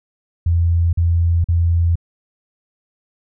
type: tone bursts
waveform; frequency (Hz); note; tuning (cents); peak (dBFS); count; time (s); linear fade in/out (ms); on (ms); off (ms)
sine; 84.8; E2; +50; -12; 3; 0.46-1.956; 5; 470; 43
effects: none